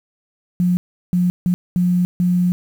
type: tone bursts at uneven times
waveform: sine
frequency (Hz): 178.5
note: F3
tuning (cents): +38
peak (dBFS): -13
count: 5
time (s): 0.6-0.77 / 1.13-1.3 / 1.46-1.54 / 1.76-2.05 / 2.2-2.52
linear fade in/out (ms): 0
effects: 7-bit